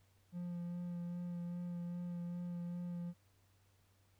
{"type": "tone with vibrato", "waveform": "triangle", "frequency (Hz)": 174.61, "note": "F3", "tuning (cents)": 0, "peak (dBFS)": -38, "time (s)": [0.32, 3.14], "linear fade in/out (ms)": 50, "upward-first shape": "sine", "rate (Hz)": 2.5, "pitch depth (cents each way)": 15, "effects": ["added 96 Hz sine -70 dBFS peak until 4.19 s", "pink hiss -75 dBFS RMS until 4.19 s"]}